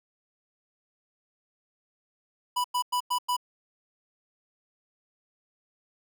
square tone bursts, 987.8 Hz, B5, in tune, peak -25 dBFS, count 5, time 2.56-3.367 s, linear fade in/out 10 ms, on 83 ms, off 98 ms, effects none

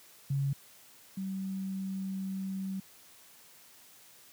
sine tone pair in turn, 138.59 / 191.72 Hz, C#3 / G3, 0 / -38 cents, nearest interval tritone, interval 562 cents, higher second, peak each -27 / -33 dBFS, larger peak first, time 0.3-0.53 / 1.17-2.8 s, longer second, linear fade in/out 5 ms, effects white hiss -57 dBFS RMS until 4.32 s + high-pass 80 Hz 12 dB/octave

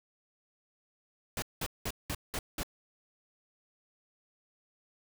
pink noise bursts, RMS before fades -35 dBFS, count 6, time 1.37-2.632 s, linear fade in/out 2 ms, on 52 ms, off 190 ms, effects none

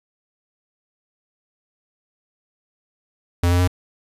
square tone with pitch steps, 87 / 88.47 / 89.96 Hz, F2 / F2 / F#2, -6 / +23 / -48 cents, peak -15 dBFS, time 3.43-3.676 s, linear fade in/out 5 ms, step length 82 ms, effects resampled to 32000 Hz + 8-bit

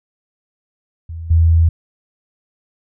sine tone with level steps, 82.41 Hz, E2, in tune, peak -25 / -8 dBFS, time 1.09-1.69 s, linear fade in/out 5 ms, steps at 1.3 s, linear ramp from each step 10 ms, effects none

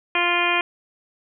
harmonic tone, 349.2 Hz, F4, in tune, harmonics 1 / 2 / 3 / 4 / 5 / 6 / 7 / 8 / 9, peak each -28 / -27 / -25 / -29 / -28 / -28 / -22 / -31 / -30 dBFS, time 0.15-0.61 s, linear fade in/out 2 ms, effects none

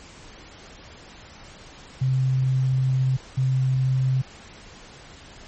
sine tone bursts at uneven times, 130.81 Hz, C3, in tune, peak -18 dBFS, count 2, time 2.01-3.17 / 3.37-4.22 s, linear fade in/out 10 ms, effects pink hiss -45 dBFS RMS until 5.47 s + MP3 32 kbps

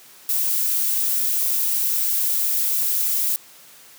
violet noise, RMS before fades -21 dBFS, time 0.29-3.36 s, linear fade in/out 0 ms, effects white hiss -47 dBFS RMS until 3.98 s + high-pass 150 Hz 12 dB/octave

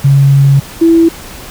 sine tone pair in turn, 138.59 / 331.2 Hz, C#3 / E4, 0 / +8 cents, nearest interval octave + minor third, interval 1508 cents, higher second, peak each -3 dBFS, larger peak neither, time 0.04-0.6 / 0.81-1.09 s, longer first, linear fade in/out 10 ms, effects pink hiss -29 dBFS RMS until 1.5 s

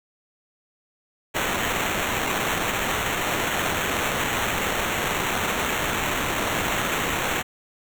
blue noise with sample-and-hold, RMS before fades -25 dBFS, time 1.34-7.43 s, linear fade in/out 20 ms, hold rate 4900 Hz, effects none

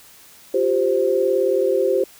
sine chord, F suspended second, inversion none, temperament equal with one note detuned, 353.3 / 392 / 523.3 Hz, F4 / G4 / C5, +20 / 0 / 0 cents, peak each -23 / -19 / -19 dBFS, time 0.54-2.04 s, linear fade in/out 5 ms, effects white hiss -47 dBFS RMS until 2.19 s

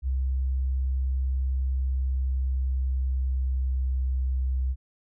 sine tone with pitch glide, 65.41 to 64.66 Hz, C2 to C2, 0 to -20 cents, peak -23 dBFS, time 0.02-4.76 s, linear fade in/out 50 ms, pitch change -20 cents, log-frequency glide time 1.65-4.14 s, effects none

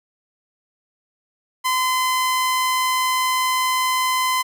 sawtooth tone, 1025 Hz, C6, 36 cents flat, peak -14 dBFS, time 1.64-4.43 s, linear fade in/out 20 ms, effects none

